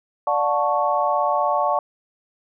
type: chord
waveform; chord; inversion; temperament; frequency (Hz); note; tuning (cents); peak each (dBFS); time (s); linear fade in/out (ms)
sine; D major seventh; none; equal with one note detuned; 587.3 / 723.1 / 880 / 1108.7; D5 / F#5 / A5 / C#6; 0 / -40 / 0 / 0; -23; 0.27-1.79; 2
effects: none